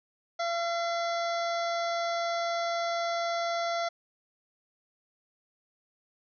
harmonic tone with a mistuned harmonic, 681 Hz, F5, 44 cents flat, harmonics 1 / 2 / 3 / 5 / 6 / 7 / 8 / 9, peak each -29 / -35 / -39 / -43 / -45 / -46 / -47 / -48 dBFS, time 0.39-3.89 s, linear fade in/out 10 ms, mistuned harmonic 7, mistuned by -67 cents, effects none

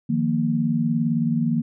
sine chord, Eb suspended second, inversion none, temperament just, 155.56 / 175.01 / 233.3 Hz, Eb3 / F3 / Bb3, 0 / +4 / +2 cents, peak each -24 / -26 / -21 dBFS, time 0.09-1.62 s, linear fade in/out 10 ms, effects none

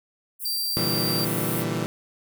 white high-pass noise, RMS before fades -31 dBFS, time 0.39-1.65 s, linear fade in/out 50 ms, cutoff 8800 Hz, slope 48 dB/octave
triangle tone, 4699 Hz, D8, in tune, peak -25 dBFS, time 0.45-1.25 s, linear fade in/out 5 ms
20% pulse chord, E half-diminished seventh, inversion second, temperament equal with one note detuned, 116.54 / 146.83 / 164.81 / 194.19 Hz, Bb2 / D3 / E3 / G3, 0 / 0 / 0 / -16 cents, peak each -25 / -28 / -24 / -27 dBFS, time 0.77-1.86 s, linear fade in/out 0 ms
effects none

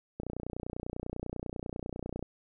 click train, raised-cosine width 2 ms, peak -23 dBFS, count 62, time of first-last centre 0.2-2.227 s, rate 30.1 Hz, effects none

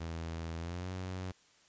sawtooth tone with pitch glide, 82.41 to 92.5 Hz, E2 to F#2, 0 to 0 cents, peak -34 dBFS, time 0-1.32 s, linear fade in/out 10 ms, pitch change +200 cents, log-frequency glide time 0.58-0.89 s, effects white hiss -65 dBFS RMS until 1.68 s + resampled to 16000 Hz

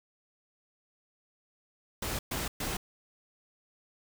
pink noise bursts, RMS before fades -34 dBFS, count 3, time 2.02-2.77 s, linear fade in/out 5 ms, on 170 ms, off 120 ms, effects none

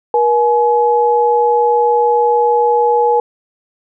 sine tone pair together, 477.5 / 846.6 Hz, A#4 / G#5, +42 / +33 cents, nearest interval minor seventh, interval 991 cents, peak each -12 dBFS, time 0.14-3.2 s, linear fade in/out 2 ms, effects none

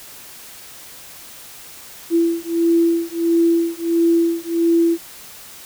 sine beating tone pair, 334.8 / 336.3 Hz, E4 / E4, +27 / +35 cents, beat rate 1.5 Hz, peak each -17 / -17 dBFS, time 2.1-4.98 s, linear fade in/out 50 ms, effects white hiss -39 dBFS RMS until 5.65 s

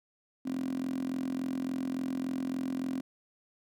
10% pulse tone with high-pass filter, 43.52 Hz, F1, 5 cents flat, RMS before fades -34 dBFS, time 0.45-3.01 s, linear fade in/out 10 ms, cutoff 260 Hz, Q 8.5, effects none

